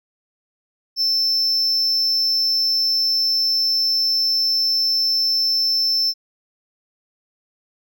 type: tone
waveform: triangle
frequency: 5320 Hz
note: E8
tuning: 15 cents sharp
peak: -15 dBFS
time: 0.96-6.14 s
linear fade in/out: 50 ms
effects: none